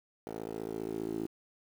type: tone with band-pass filter sweep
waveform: 10% pulse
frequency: 55 Hz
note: A1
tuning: in tune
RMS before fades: -38 dBFS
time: 0.27-1.27 s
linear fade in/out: 0 ms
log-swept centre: 520 to 340 Hz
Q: 4
effects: 9-bit